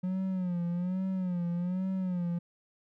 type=tone with vibrato; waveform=triangle; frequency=180.8 Hz; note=F#3; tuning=40 cents flat; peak=-27 dBFS; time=0.03-2.39 s; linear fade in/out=10 ms; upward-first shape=sine; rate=1.2 Hz; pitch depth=86 cents each way; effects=none